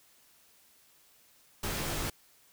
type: noise with comb filter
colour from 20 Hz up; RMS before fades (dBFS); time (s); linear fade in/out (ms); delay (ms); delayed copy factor
pink; -34; 1.63-2.1; 5; 16; -0.5
effects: white hiss -63 dBFS RMS until 2.52 s